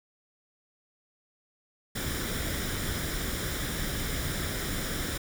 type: noise with comb filter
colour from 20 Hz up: pink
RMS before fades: -32 dBFS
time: 1.95-5.18 s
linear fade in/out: 10 ms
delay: 0.56 ms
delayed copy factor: +0.55
effects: none